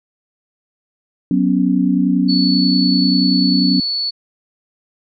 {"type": "chord", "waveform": "sine", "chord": "F# suspended fourth", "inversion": "none", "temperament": "equal", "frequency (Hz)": [185, 246.9, 277.2], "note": ["F#3", "B3", "C#4"], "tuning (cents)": [0, 0, 0], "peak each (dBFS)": [-16, -17, -16], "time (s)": [1.31, 3.8], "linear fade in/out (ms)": 2}
{"type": "tone", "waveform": "sine", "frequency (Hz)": 4435, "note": "C#8", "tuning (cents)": 0, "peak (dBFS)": -17, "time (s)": [2.28, 4.11], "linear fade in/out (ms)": 20}
{"effects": []}